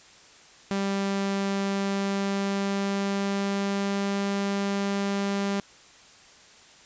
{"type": "tone with pitch glide", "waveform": "sawtooth", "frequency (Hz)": [197.1, 199.04], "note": ["G3", "G3"], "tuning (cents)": [10, 27], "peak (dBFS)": -21, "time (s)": [0.71, 5.6], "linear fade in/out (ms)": 0, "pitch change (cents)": 17, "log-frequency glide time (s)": [1.56, 4.26], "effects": ["white hiss -52 dBFS RMS until 6.85 s", "resampled to 16000 Hz"]}